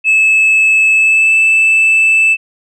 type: tone with pitch glide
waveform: sine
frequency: 2605 to 2634 Hz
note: E7 to E7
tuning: -21 to -2 cents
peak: -4 dBFS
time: 0.04-2.37 s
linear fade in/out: 50 ms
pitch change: +19 cents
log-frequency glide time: 0.94-1.34 s
effects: tanh soft clip ceiling -5 dBFS